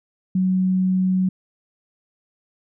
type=tone; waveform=sine; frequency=186.1 Hz; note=F#3; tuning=10 cents sharp; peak=-16 dBFS; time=0.35-1.29 s; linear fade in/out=5 ms; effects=none